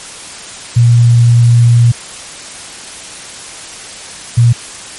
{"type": "tone pair in turn", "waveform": "sine", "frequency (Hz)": [118.8, 118.8], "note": ["A#2", "A#2"], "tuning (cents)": [33, 33], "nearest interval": "unison", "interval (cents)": 0, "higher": "neither", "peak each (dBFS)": -3, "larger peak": "neither", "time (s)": [[0.76, 1.92], [4.37, 4.53]], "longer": "first", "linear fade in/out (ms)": 10, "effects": ["white hiss -28 dBFS RMS until 4.98 s", "MP3 48 kbps"]}